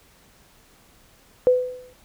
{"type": "tone with exponential decay", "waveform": "sine", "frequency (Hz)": 502, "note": "B4", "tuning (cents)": 28, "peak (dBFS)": -10, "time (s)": [1.47, 1.93], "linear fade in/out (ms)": 0, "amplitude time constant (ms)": 100, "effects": ["pink hiss -55 dBFS RMS until 2.04 s"]}